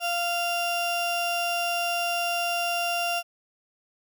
35% pulse tone pair together, 694 / 2776 Hz, F5 / F7, -11 / -11 cents, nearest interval 2 octaves, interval 2400 cents, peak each -25 / -30 dBFS, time 0-3.23 s, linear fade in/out 50 ms, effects none

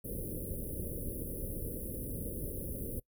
pink band-stop noise, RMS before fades -39 dBFS, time 0.04-3 s, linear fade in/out 10 ms, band 570 to 9800 Hz, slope 96 dB/octave, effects noise-tail reverb RT60 0.1 s tail -23 dB re dry

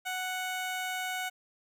15% pulse tone, 740 Hz, F#5, in tune, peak -26 dBFS, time 0.05-1.3 s, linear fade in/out 20 ms, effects none

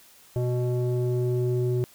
square tone with low-pass filter sweep, 123.47 Hz, B2, in tune, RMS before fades -25 dBFS, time 0.36-1.84 s, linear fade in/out 0 ms, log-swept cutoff 540 to 350 Hz, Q 2.5, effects white hiss -54 dBFS RMS until 1.94 s

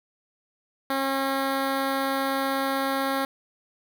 10% pulse tone with notch filter, 270.8 Hz, C#4, 40 cents flat, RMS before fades -26 dBFS, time 0.9-3.25 s, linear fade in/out 2 ms, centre 7000 Hz, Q 1.1, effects none

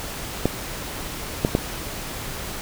clicks, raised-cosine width 2 ms, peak -4 dBFS, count 3, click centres 0.456 / 1.449 / 1.551 s, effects pink hiss -32 dBFS RMS until 2.61 s

